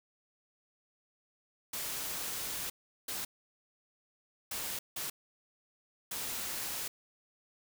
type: noise bursts at uneven times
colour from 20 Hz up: white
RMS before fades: -38 dBFS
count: 5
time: 1.73-2.7 / 3.08-3.25 / 4.51-4.79 / 4.96-5.1 / 6.11-6.88 s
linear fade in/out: 5 ms
effects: none